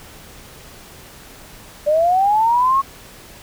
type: linear sweep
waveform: sine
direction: up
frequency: 582 to 1107 Hz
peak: -12 dBFS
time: 1.86-2.82 s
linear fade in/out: 20 ms
effects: pink hiss -41 dBFS RMS until 3.42 s

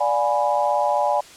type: chord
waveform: sine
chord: D diminished seventh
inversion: none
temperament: equal with one note detuned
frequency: 587.3 / 715.2 / 830.6 / 987.8 Hz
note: D5 / F5 / Ab5 / Cb6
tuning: 0 / +41 / 0 / 0 cents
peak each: -22 / -25 / -21 / -25 dBFS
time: 0-1.21 s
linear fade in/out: 10 ms
effects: white hiss -44 dBFS RMS until 1.36 s + low-pass 8000 Hz 12 dB/octave

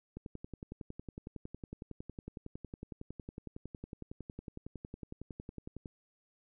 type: click train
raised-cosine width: 3 ms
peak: -30 dBFS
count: 63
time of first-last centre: 0.17-5.858 s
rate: 10.9 Hz
effects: none

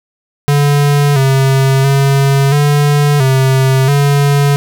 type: tone with pitch steps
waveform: square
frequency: 144 / 134.5 / 138 / 145.6 / 132.6 / 142.3 Hz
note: D3 / C3 / C#3 / D3 / C3 / C#3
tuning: -34 / +48 / -7 / -15 / +23 / +46 cents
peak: -8 dBFS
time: 0.48-4.56 s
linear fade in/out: 0 ms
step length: 680 ms
effects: none

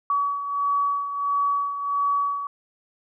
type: beating tone pair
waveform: sine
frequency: 1135 / 1136.5 Hz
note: C#6 / C#6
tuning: +41 / +43 cents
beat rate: 1.5 Hz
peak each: -22 / -29 dBFS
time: 0.1-2.47 s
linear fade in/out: 2 ms
effects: none

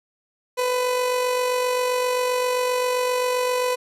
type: tone with amplitude modulation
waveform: 30% pulse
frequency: 500 Hz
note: B4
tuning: 21 cents sharp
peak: -16 dBFS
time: 0.57-3.76 s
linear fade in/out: 20 ms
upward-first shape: sine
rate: 47.6 Hz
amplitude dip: 35%
effects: resampled to 32000 Hz

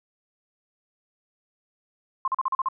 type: tone bursts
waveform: sine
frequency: 1057 Hz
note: C6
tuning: 17 cents sharp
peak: -21 dBFS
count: 7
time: 2.25-2.686 s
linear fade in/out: 2 ms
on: 28 ms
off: 40 ms
effects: none

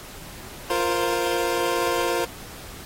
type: chord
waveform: 25% pulse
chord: F suspended fourth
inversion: none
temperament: equal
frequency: 349.2 / 466.2 / 523.3 Hz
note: F4 / Bb4 / C5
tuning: 0 / 0 / 0 cents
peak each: -22 / -22 / -23 dBFS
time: 0.7-2.25 s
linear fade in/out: 5 ms
effects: pink hiss -41 dBFS RMS until 2.85 s + AAC 48 kbps

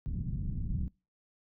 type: low-pass noise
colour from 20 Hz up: pink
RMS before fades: -34 dBFS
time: 0.06-0.88 s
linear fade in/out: 0 ms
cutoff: 190 Hz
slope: 24 dB/octave
effects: noise-tail reverb RT60 0.3 s tail -24 dB re dry

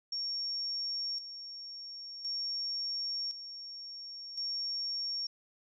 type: tone with tremolo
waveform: sine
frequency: 5520 Hz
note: F8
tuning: 21 cents flat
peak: -33 dBFS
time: 0.12-5.27 s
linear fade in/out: 5 ms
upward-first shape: square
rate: 0.47 Hz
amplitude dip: 65%
effects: none

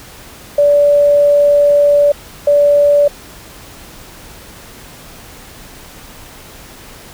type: tone pair in turn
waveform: sine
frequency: 579 / 579 Hz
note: D5 / D5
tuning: -25 / -25 cents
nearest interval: unison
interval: 0 cents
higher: neither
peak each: -6 dBFS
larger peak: neither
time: 0.58-2.12 / 2.47-3.08 s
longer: first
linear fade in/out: 5 ms
effects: pink hiss -36 dBFS RMS until 7.13 s

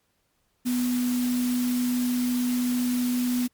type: tone in noise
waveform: sine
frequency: 246.9 Hz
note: B3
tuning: in tune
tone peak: -22 dBFS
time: 0.65-3.48 s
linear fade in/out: 20 ms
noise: white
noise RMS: -36 dBFS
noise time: 0.65-3.48 s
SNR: +11 dB
effects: pink hiss -71 dBFS RMS until 3.53 s + MP3 96 kbps

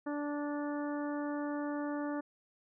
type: harmonic tone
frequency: 292 Hz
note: D4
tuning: 10 cents flat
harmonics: 1 / 2 / 3 / 4 / 5 / 6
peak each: -35 / -41 / -45 / -47 / -49 / -51 dBFS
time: 0.06-2.21 s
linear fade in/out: 10 ms
effects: none

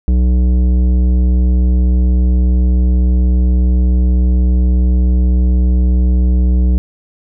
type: tone with tanh clipping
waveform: sine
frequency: 61.74 Hz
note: B1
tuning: in tune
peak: -10 dBFS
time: 0.08-6.78 s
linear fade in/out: 0 ms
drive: 12 dB
effects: none

